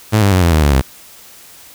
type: tone with pitch steps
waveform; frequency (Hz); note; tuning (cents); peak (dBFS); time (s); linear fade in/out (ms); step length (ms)
sawtooth; 108.2 / 99.79 / 92.04 / 84.89 / 78.3 / 72.21 / 66.6; A2 / G2 / F#2 / F2 / D#2 / D2 / C2; -29 / +31 / -9 / -49 / +11 / -29 / +31; -5; 0.12-0.82; 20; 100
effects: white hiss -40 dBFS RMS until 1.74 s